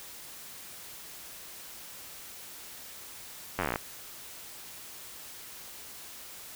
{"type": "slowing click train", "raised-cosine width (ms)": 0.5, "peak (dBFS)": -14, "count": 13, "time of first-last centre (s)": [3.59, 3.759], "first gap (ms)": 10, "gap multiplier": 1.06, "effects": ["white hiss -46 dBFS RMS until 6.55 s"]}